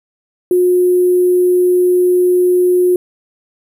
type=tone with sample-and-hold; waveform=sine; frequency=360 Hz; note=F#4; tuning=47 cents flat; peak=-8 dBFS; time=0.51-2.96 s; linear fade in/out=2 ms; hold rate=11025 Hz; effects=none